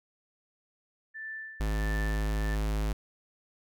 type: tone with tremolo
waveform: sine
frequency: 1765 Hz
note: A6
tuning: 5 cents sharp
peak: -36 dBFS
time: 1.14-2.56 s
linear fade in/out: 20 ms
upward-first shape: sine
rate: 1.5 Hz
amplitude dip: 75%
type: tone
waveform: square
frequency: 52.7 Hz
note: G#1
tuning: 26 cents sharp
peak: -28 dBFS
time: 1.6-2.93 s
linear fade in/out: 5 ms
effects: none